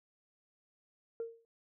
sine tone with exponential decay, 459.5 Hz, A#4, 25 cents flat, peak -32 dBFS, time 1.2-1.45 s, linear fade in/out 1 ms, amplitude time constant 54 ms, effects tanh soft clip ceiling -31 dBFS

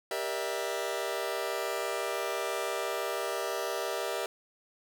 sawtooth chord, E half-diminished seventh, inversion first, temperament just, 395.6 / 474.7 / 593.3 / 659.3 Hz, G4 / Bb4 / D5 / E5, +16 / +31 / +18 / 0 cents, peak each -33 dBFS, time 0.11-4.26 s, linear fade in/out 2 ms, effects none

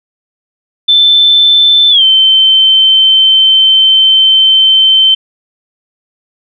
sine tone with pitch glide, 3533 to 3093 Hz, A7 to G7, +6 to -24 cents, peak -3 dBFS, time 0.88-5.15 s, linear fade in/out 10 ms, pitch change -230 cents, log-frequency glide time 1.9-2.03 s, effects none

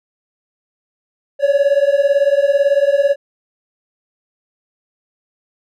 triangle beating tone pair, 554.4 / 572.4 Hz, C#5 / D5, 0 / -45 cents, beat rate 18 Hz, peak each -12 dBFS, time 1.39-3.16 s, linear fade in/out 50 ms, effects none

